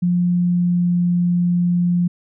sine tone with pitch glide, 176.6 to 175.58 Hz, F3 to F3, +20 to +10 cents, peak -14 dBFS, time 0.02-2.08 s, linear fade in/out 10 ms, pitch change -10 cents, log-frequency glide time 0.32-0.98 s, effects none

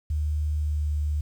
sine tone with pitch glide, 75.6 to 74.65 Hz, D#2 to D2, -49 to +29 cents, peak -23 dBFS, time 0.1-1.21 s, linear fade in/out 5 ms, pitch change -22 cents, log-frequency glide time 0.58-0.98 s, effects 9-bit

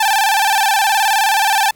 sawtooth tone with vibrato, 830.6 Hz, G#5, in tune, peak -8 dBFS, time 0-1.71 s, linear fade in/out 5 ms, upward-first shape square, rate 19 Hz, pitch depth 91 cents each way, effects pink hiss -52 dBFS RMS until 1.75 s

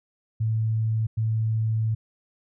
sine tone bursts at uneven times, 110.8 Hz, A2, 13 cents sharp, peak -21 dBFS, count 2, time 0.4-1.07 / 1.17-1.95 s, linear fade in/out 10 ms, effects none

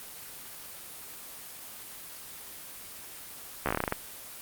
slowing click train, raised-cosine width 0.5 ms, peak -12 dBFS, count 11, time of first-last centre 3.66-3.924 s, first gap 13 ms, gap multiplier 1.15, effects white hiss -44 dBFS RMS until 4.41 s + Opus 24 kbps

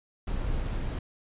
brown noise, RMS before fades -30 dBFS, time 0.27-0.99 s, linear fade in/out 5 ms, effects resampled to 8000 Hz

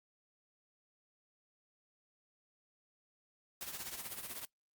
white noise with tremolo, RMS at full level -41 dBFS, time 3.61-4.45 s, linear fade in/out 0 ms, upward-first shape triangle, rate 16 Hz, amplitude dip 75%, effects noise-tail reverb RT60 0.1 s tail -21 dB re dry + Opus 48 kbps

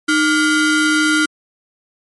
45% pulse ring-modulated tone, 860 Hz, A5, 40 cents flat, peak -9 dBFS, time 0.08-1.26 s, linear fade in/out 10 ms, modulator 552 Hz, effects MP3 48 kbps

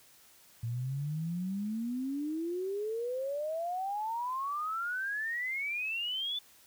sine exponential sweep, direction up, 113.4 to 3520 Hz, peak -32 dBFS, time 0.63-6.39 s, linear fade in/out 5 ms, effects white hiss -60 dBFS RMS until 6.66 s

